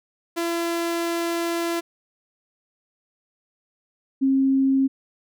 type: tone pair in turn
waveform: sawtooth / sine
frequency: 338.4 / 268.6 Hz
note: E4 / C4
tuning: +45 / +46 cents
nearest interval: major third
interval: 399 cents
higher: first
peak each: -19 / -16 dBFS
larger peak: second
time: 0.36-1.81 / 4.21-4.88 s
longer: first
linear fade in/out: 20 ms
effects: none